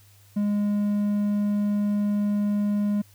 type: tone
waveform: triangle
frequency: 205.9 Hz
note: G#3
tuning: 15 cents flat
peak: -19 dBFS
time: 0.36-3.02 s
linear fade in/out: 10 ms
effects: added 100 Hz sine -53 dBFS peak until 3.14 s + white hiss -58 dBFS RMS until 3.14 s